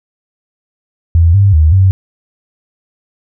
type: tone with pitch steps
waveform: sine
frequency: 83.6 / 99.5 / 77.7 / 95.2 Hz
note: E2 / G2 / D#2 / F#2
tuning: +25 / +26 / -2 / +50 cents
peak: -4 dBFS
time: 1.15-1.91 s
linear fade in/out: 0 ms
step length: 190 ms
effects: none